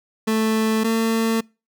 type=tone pair in turn; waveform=30% pulse; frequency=220 / 225 Hz; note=A3 / A3; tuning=0 / +39 cents; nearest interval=unison; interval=39 cents; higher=second; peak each=-15 dBFS; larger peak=neither; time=0.27-0.84 / 0.84-1.41 s; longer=neither; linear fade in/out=10 ms; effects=noise-tail reverb RT60 0.3 s tail -26 dB re dry